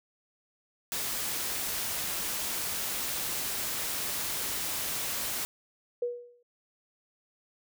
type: noise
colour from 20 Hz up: white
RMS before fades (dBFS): -33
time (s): 0.92-5.45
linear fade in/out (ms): 0
type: tone with exponential decay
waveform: sine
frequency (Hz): 483.4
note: B4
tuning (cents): -37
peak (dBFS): -25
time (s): 6.02-6.43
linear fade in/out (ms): 5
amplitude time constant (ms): 87
effects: none